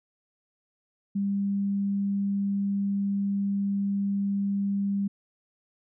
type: tone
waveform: sine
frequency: 199.2 Hz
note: G3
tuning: 28 cents sharp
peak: -24 dBFS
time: 1.15-5.08 s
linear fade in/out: 10 ms
effects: none